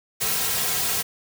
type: noise with comb filter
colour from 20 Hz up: white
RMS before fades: -24 dBFS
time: 0.2-1.03 s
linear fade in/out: 20 ms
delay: 3.4 ms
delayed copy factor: -0.75
effects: none